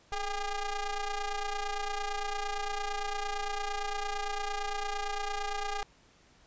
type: ring-modulated tone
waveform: sawtooth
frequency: 407.4 Hz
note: G#4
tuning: 33 cents flat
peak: -25 dBFS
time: 0.12-5.83 s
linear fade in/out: 2 ms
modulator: 393 Hz
effects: pink hiss -62 dBFS RMS until 6.46 s + resampled to 16000 Hz